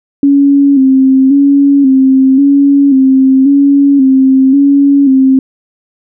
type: tone with vibrato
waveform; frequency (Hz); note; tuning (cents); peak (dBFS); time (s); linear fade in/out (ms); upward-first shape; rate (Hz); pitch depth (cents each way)
sine; 272.6; C#4; -29; -3; 0.23-5.39; 2; square; 0.93; 50
effects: none